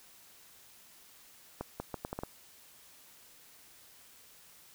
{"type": "accelerating click train", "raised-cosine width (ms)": 1, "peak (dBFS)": -22, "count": 7, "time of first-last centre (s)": [1.61, 2.235], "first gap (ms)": 190, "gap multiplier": 0.75, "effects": ["white hiss -58 dBFS RMS until 4.74 s"]}